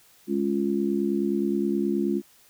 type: harmonic tone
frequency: 69.5 Hz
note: C#2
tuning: 5 cents sharp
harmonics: 3 / 4 / 5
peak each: -26 / -28 / -26 dBFS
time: 0.27-2.22 s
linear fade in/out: 50 ms
effects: white hiss -57 dBFS RMS until 2.49 s